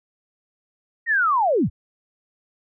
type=linear sweep; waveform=sine; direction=down; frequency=1900 to 48.87 Hz; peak=-16 dBFS; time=1.06-1.7 s; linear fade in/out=50 ms; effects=none